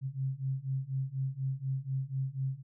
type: beating tone pair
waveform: sine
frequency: 131.6 / 135.7 Hz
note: C3 / C#3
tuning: +10 / -36 cents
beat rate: 4.1 Hz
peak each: -35 / -34 dBFS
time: 0.01-2.63 s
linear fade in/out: 50 ms
effects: none